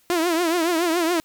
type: tone with vibrato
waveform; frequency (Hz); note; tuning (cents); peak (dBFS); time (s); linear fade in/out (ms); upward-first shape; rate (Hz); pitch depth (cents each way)
sawtooth; 338.1; E4; +44; -15; 0.1-1.2; 0; triangle; 7.1; 130
effects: white hiss -60 dBFS RMS until 1.24 s